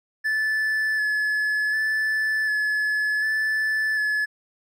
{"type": "tone with vibrato", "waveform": "triangle", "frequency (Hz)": 1729, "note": "A6", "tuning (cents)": -31, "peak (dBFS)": -19, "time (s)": [0.24, 4.26], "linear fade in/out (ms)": 20, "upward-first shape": "square", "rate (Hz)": 0.67, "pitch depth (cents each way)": 17, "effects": []}